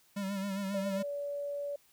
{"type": "tone with vibrato", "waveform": "square", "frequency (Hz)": 196.6, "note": "G3", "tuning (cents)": 5, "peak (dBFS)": -34, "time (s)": [0.16, 1.03], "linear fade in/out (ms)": 10, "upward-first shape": "sine", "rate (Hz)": 7.4, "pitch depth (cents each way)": 54}
{"type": "tone with pitch glide", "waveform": "sine", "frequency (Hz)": [587.3, 572.6], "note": ["D5", "D5"], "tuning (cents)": [0, -44], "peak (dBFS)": -34, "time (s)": [0.74, 1.76], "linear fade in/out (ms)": 5, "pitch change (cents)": -44, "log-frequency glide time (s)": [0.87, 1.09]}
{"effects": ["white hiss -66 dBFS RMS until 1.92 s"]}